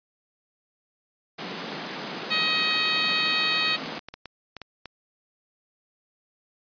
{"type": "high-pass noise", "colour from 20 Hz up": "pink", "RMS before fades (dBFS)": -34, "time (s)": [1.38, 3.99], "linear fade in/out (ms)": 10, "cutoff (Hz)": 160, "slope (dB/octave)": 48}
{"type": "harmonic tone", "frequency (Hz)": 631, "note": "D#5", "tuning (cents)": 24, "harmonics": [2, 3, 4, 5, 6, 7], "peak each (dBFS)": [-32, -30, -27, -32, -28, -28], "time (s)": [2.3, 3.77], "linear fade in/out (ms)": 20}
{"type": "clicks", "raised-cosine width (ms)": 0.2, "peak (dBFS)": -20, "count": 9, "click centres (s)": [3.095, 3.86, 3.992, 4.086, 4.14, 4.257, 4.567, 4.617, 4.857]}
{"effects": ["resampled to 11025 Hz"]}